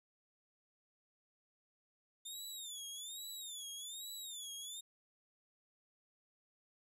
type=tone with vibrato; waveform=20% pulse; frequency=3589 Hz; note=A7; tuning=34 cents sharp; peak=-39 dBFS; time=2.25-4.81 s; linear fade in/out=10 ms; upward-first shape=sine; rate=1.2 Hz; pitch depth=160 cents each way; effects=none